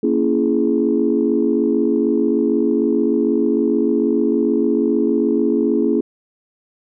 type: chord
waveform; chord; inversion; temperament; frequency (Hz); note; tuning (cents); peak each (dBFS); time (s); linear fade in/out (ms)
sine; A# half-diminished seventh; none; just; 233.1 / 279.7 / 335.6 / 419.5; A#3 / C#4 / E4 / G#4; 0 / +16 / +31 / +17; -19; 0.03-6.01; 5
effects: tanh soft clip ceiling -4 dBFS